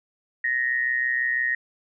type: tone with amplitude modulation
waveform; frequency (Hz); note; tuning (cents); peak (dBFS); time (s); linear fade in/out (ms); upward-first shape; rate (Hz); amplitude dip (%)
sine; 1864; A#6; -1; -18; 0.44-1.55; 5; sine; 126; 70
effects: none